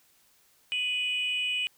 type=tone pair together; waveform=sine; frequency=2489 / 2953 Hz; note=D#7 / F#7; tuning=0 / -4 cents; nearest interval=minor third; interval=296 cents; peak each=-28 dBFS; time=0.72-1.67 s; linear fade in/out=0 ms; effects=tanh soft clip ceiling -22 dBFS + white hiss -64 dBFS RMS until 1.77 s